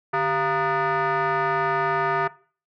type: tone with frequency modulation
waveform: sine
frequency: 149.5 Hz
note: D3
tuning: 31 cents sharp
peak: -19 dBFS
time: 0.13-2.28 s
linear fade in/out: 10 ms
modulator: 541 Hz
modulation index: 2.8
effects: noise-tail reverb RT60 0.4 s tail -19 dB re dry + tanh soft clip ceiling -16 dBFS